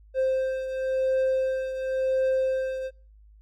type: beating tone pair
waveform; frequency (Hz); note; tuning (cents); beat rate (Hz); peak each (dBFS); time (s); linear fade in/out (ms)
triangle; 524 / 524.94; C5 / C5; +2 / +6; 0.94; -22 / -29; 0.14-2.91; 50
effects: noise-tail reverb RT60 0.4 s tail -26 dB re dry + added 52 Hz sine -50 dBFS peak until 3.41 s